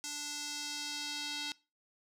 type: tone with band-pass filter sweep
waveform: square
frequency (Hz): 293.2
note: D4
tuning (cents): -3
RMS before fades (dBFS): -40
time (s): 0.04-1.52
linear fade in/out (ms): 0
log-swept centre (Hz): 6400 to 4100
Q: 1.9
effects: noise-tail reverb RT60 0.3 s tail -22 dB re dry